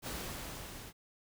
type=noise with level ramp; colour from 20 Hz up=pink; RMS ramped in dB=-39 to -49 dBFS; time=0.02-0.93 s; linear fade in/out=50 ms; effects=none